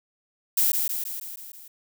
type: noise with echo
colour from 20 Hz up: violet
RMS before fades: -21 dBFS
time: 0.57-0.72 s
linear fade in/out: 5 ms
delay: 160 ms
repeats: 6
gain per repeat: -4 dB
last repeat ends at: 1.68 s
effects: none